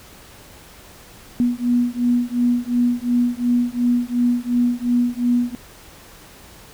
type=beating tone pair; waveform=sine; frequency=241.4 / 244.2 Hz; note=B3 / B3; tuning=-39 / -19 cents; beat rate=2.8 Hz; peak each=-19 dBFS; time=1.4-5.55 s; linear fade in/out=0 ms; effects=pink hiss -44 dBFS RMS until 6.73 s